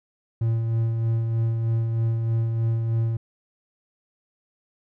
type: tone with tremolo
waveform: triangle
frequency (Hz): 114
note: A#2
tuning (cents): -38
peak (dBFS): -17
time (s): 0.41-3.17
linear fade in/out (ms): 5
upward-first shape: sine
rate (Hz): 3.2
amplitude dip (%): 35
effects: none